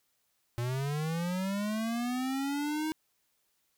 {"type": "linear sweep", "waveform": "square", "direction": "up", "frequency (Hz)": [117.2, 316.6], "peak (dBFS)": -31, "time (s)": [0.58, 2.92], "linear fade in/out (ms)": 0, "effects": ["white hiss -75 dBFS RMS until 3.77 s"]}